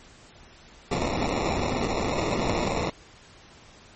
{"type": "noise with sample-and-hold", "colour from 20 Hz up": "blue", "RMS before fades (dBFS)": -26, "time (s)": [0.91, 2.9], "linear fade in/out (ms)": 5, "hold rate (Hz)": 1575, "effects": ["pink hiss -51 dBFS RMS until 3.95 s", "MP3 32 kbps"]}